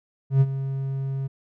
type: tone with ADSR envelope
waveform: triangle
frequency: 135.4 Hz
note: C#3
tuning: 40 cents flat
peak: -10 dBFS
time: 0.3-1.28 s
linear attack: 110 ms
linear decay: 43 ms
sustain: -13 dB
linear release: 17 ms
effects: none

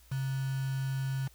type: tone with quantisation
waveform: sine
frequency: 134 Hz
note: C3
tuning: 42 cents sharp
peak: -30 dBFS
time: 0.11-1.28 s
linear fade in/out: 10 ms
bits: 7
effects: added 60 Hz sine -58 dBFS peak until 1.34 s + white hiss -62 dBFS RMS until 1.34 s

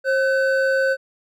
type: tone pair together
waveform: triangle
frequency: 535 / 1518 Hz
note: C5 / F#6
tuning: +38 / +44 cents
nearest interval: octave + tritone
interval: 1806 cents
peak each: -16 / -19 dBFS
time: 0.04-0.97 s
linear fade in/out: 50 ms
effects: none

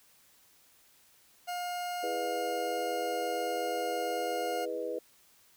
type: tone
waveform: 40% pulse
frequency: 711 Hz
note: F5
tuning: 31 cents sharp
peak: -33 dBFS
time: 1.47-4.66 s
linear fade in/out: 20 ms
type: chord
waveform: sine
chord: E major seventh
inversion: none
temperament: equal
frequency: 329.6 / 415.3 / 493.9 / 622.3 Hz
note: E4 / G#4 / B4 / D#5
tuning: 0 / 0 / 0 / 0 cents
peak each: -41 / -39 / -35 / -41 dBFS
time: 2.03-4.99 s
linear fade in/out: 5 ms
effects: white hiss -63 dBFS RMS until 5.56 s

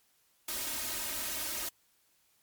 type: noise with comb filter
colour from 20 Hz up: white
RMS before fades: -36 dBFS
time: 0.48-1.69 s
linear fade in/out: 5 ms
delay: 3.2 ms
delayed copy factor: +0.8
effects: white hiss -70 dBFS RMS until 2.42 s + MP3 96 kbps

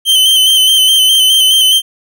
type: tone with vibrato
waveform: 45% pulse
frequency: 3089 Hz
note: G7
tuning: 26 cents flat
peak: -6 dBFS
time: 0.05-1.82 s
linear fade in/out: 50 ms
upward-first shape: square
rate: 4.8 Hz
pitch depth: 30 cents each way
effects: none

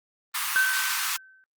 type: high-pass noise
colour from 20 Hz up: pink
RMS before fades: -28 dBFS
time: 0.34-1.17 s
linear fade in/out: 10 ms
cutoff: 1000 Hz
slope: 48 dB/octave
type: tone with exponential decay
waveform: sine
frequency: 1538 Hz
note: G6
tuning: 33 cents flat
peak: -17 dBFS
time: 0.56-1.44 s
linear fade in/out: 0 ms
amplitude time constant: 190 ms
effects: Opus 32 kbps

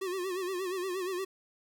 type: tone with vibrato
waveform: square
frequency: 370 Hz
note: F#4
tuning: in tune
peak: -33 dBFS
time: 0.01-1.25 s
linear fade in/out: 10 ms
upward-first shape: sine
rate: 8.5 Hz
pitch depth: 89 cents each way
effects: 10-bit

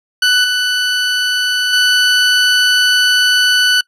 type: tone with level steps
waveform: 20% pulse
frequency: 1491 Hz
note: F#6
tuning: 13 cents sharp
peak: -4 / -8 / -4 dBFS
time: 0.22-3.81 s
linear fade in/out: 5 ms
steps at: 0.44 / 1.73 s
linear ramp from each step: 2 ms
effects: noise-tail reverb RT60 0.1 s tail -23 dB re dry + low-pass 9000 Hz 12 dB/octave

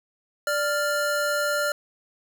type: tone pair together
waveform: square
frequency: 587.3 / 1396.8 Hz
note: D5 / F6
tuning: 0 / 0 cents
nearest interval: octave + minor third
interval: 1500 cents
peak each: -26 / -26 dBFS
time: 0.47-1.72 s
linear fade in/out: 2 ms
effects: 9-bit

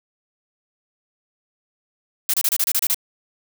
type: noise bursts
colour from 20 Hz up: blue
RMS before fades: -19 dBFS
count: 9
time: 2.29-2.945 s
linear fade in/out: 2 ms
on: 47 ms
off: 29 ms
effects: none

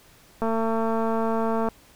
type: click train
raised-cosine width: 1 ms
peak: -13 dBFS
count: 286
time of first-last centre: 0.42-1.687 s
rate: 225 Hz
effects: pink hiss -54 dBFS RMS until 1.95 s

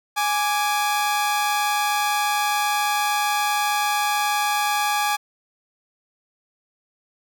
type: tone pair together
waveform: sawtooth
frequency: 830.6 / 1172.5 Hz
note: G#5 / D6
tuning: 0 / -3 cents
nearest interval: tritone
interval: 597 cents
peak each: -17 / -22 dBFS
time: 0.16-5.17 s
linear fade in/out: 20 ms
effects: none

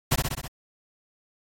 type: noise with echo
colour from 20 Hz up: pink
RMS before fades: -21 dBFS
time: 0.11-0.16 s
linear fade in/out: 10 ms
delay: 64 ms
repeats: 5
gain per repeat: -3 dB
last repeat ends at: 0.48 s
effects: AAC 48 kbps

